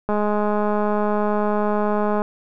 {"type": "click train", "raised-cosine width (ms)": 1, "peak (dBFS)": -9, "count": 446, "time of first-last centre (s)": [0.09, 2.219], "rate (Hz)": 209, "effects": []}